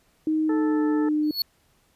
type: tone with pitch glide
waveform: sine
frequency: 312.4 to 302.8 Hz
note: D#4 to D#4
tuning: +7 to -47 cents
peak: -20 dBFS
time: 0.27-1.31 s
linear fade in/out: 2 ms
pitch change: -54 cents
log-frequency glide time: 0.47-0.84 s
type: harmonic tone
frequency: 438.8 Hz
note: A4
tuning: 5 cents flat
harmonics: 1 / 2 / 3 / 4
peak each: -29 / -35 / -39 / -41 dBFS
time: 0.49-1.09 s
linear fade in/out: 5 ms
type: tone with exponential growth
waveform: square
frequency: 4393 Hz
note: C#8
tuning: 16 cents flat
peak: -19 dBFS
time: 1.23-1.42 s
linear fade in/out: 2 ms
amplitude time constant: 40 ms
effects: pink hiss -64 dBFS RMS until 1.95 s + resampled to 32000 Hz

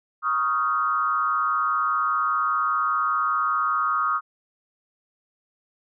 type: tone with frequency modulation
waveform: sine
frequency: 1245 Hz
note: D#6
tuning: 1 cent sharp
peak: -20 dBFS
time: 0.22-4.21 s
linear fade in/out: 50 ms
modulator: 135 Hz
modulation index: 1
effects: none

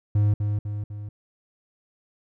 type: tone with echo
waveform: triangle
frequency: 103.83 Hz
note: G#2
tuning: in tune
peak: -15 dBFS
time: 0.15-0.34 s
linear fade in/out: 5 ms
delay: 250 ms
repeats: 3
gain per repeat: -5 dB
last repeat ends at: 1.09 s
effects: none

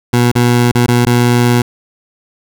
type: tone with dropouts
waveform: 20% pulse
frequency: 121.1 Hz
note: B2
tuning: 34 cents flat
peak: -3 dBFS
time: 0.13-1.62 s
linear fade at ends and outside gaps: 5 ms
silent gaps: 0.316-0.353 / 0.716-0.75 / 0.864-0.882 / 1.052-1.065 s
effects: none

